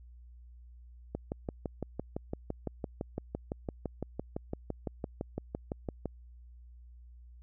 click train, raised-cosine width 2 ms, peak -21 dBFS, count 30, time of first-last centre 1.15-6.057 s, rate 5.91 Hz, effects added 60 Hz sine -50 dBFS peak until 7.42 s

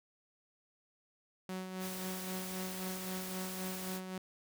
sawtooth tone with tremolo, 186.3 Hz, F#3, 12 cents sharp, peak -34 dBFS, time 1.49-4.18 s, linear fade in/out 2 ms, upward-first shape sine, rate 3.8 Hz, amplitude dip 45%
white noise, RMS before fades -45 dBFS, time 1.79-4.01 s, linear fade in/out 50 ms
effects none

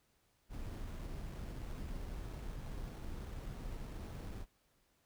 brown noise with sample-and-hold, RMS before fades -44 dBFS, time 0.49-4.46 s, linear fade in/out 50 ms, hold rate 4900 Hz, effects pink hiss -75 dBFS RMS until 5.05 s

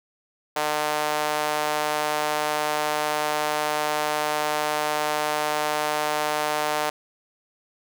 sawtooth tone with high-pass filter, 150.9 Hz, D3, 47 cents sharp, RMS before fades -25 dBFS, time 0.56-6.9 s, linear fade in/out 5 ms, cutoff 700 Hz, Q 1.6, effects none

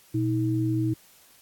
sine tone pair together, 120.3 / 318.6 Hz, B2 / D#4, -45 / +41 cents, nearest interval octave + perfect fourth, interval 1686 cents, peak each -25 dBFS, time 0.14-0.94 s, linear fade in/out 10 ms, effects white hiss -56 dBFS RMS until 1.41 s + AAC 64 kbps

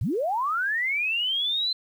sine linear sweep, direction up, 73.42 to 4100 Hz, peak -23 dBFS, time 0.01-1.73 s, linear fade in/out 5 ms, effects 9-bit

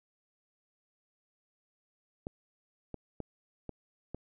clicks, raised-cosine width 2 ms, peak -24 / -26 / -24 / -26 / -25 dBFS, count 5, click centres 2.269 / 2.943 / 3.203 / 3.693 / 4.146 s, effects none

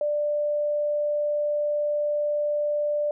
sine tone, 591 Hz, D5, 11 cents sharp, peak -22 dBFS, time 0.01-3.11 s, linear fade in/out 2 ms, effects none

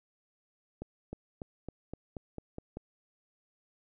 accelerating click train, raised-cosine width 2 ms, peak -26 dBFS, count 9, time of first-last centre 0.82-2.77 s, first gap 310 ms, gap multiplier 0.93, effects none

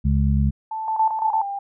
harmonic tone, 69.3 Hz, C#2, in tune, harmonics 1 / 2 / 3, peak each -18 / -21 / -23 dBFS, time 0.04-0.51 s, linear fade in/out 20 ms
sine tone with pitch glide, 880 to 797.7 Hz, A5 to G5, 0 to +30 cents, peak -25 dBFS, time 0.71-1.59 s, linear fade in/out 5 ms, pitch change -170 cents, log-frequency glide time 1.2-1.36 s
sine tone bursts, 880 Hz, A5, in tune, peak -17 dBFS, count 5, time 0.88-1.417 s, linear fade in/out 2 ms, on 85 ms, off 28 ms
effects none

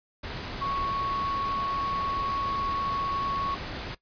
sine tone in noise, 1108.7 Hz, C#6, in tune, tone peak -27 dBFS, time 0.61-3.55 s, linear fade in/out 10 ms, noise pink, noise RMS -36 dBFS, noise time 0.23-3.95 s, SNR +6 dB, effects noise-tail reverb RT60 0.1 s tail -17 dB re dry + resampled to 11025 Hz

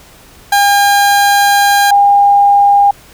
30% pulse / sine tone pair in turn, 807 / 807 Hz, G#5 / G#5, -50 / -50 cents, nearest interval unison, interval 0 cents, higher neither, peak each -4 dBFS, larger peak neither, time 0.52-1.91 / 1.91-2.91 s, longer first, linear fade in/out 5 ms, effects pink hiss -40 dBFS RMS until 3.13 s

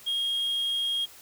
sine tone, 3256 Hz, G#7, 35 cents flat, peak -23 dBFS, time 0.06-1.06 s, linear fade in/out 20 ms, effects tanh soft clip ceiling -24 dBFS + white hiss -50 dBFS RMS until 1.21 s

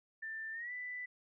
sine tone with pitch glide, 1780 to 1986.5 Hz, A6 to B6, +20 to +10 cents, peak -40 dBFS, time 0.22-1.06 s, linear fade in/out 10 ms, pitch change +190 cents, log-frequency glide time 0.52-0.72 s, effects none

